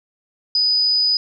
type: tone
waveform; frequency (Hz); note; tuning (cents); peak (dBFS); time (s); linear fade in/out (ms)
sine; 4978; D#8; 0; -14; 0.55-1.17; 2
effects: none